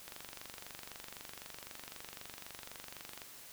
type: click train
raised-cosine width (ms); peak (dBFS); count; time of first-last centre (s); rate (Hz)
0.2; -28; 76; 0.08-3.218; 23.9
effects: white hiss -53 dBFS RMS until 3.52 s